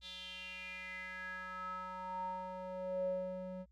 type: tone with band-pass filter sweep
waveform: square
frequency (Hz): 185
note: F#3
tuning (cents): 0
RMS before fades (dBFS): -43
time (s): 0.01-3.66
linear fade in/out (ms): 50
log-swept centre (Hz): 3700 to 380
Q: 6.5
effects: added 60 Hz sine -64 dBFS peak until 3.71 s